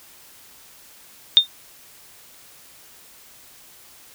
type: tone with exponential decay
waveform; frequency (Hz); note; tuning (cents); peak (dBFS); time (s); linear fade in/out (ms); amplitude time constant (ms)
sine; 3645; A#7; -40; -3; 1.37-1.47; 0; 21
effects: white hiss -48 dBFS RMS until 4.14 s